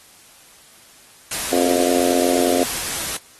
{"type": "noise", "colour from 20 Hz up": "white", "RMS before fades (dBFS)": -25, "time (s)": [1.31, 3.17], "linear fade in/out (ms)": 5}
{"type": "harmonic tone", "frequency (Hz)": 88.4, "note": "F2", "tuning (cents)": 22, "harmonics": [3, 4, 5, 6, 7, 8], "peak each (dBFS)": [-22, -23, -24, -25, -25, -26], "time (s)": [1.52, 2.64], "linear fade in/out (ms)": 5}
{"effects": ["white hiss -48 dBFS RMS until 3.39 s", "AAC 32 kbps"]}